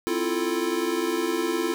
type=chord; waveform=square; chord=F major seventh; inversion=second; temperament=equal; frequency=261.6 / 329.6 / 349.2 / 440 Hz; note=C4 / E4 / F4 / A4; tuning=0 / 0 / 0 / 0 cents; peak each=-34 / -29 / -28 / -31 dBFS; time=0.07-1.74 s; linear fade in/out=0 ms; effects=none